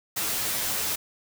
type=noise with comb filter; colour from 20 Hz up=white; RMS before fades=-28 dBFS; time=0.16-0.96 s; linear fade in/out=10 ms; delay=9.3 ms; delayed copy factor=+0.7; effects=none